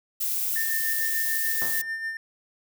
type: noise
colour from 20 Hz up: violet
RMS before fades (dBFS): -27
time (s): 0.2-1.82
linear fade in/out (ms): 10
type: tone with tremolo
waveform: triangle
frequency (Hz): 1800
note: A6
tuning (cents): +39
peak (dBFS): -25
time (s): 0.56-2.17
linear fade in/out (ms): 2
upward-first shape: sine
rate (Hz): 6.8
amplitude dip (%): 50
type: tone with exponential decay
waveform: 5% pulse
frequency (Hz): 114.5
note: A#2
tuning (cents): -31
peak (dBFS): -23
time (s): 1.62-1.99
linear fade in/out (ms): 0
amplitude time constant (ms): 79
effects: none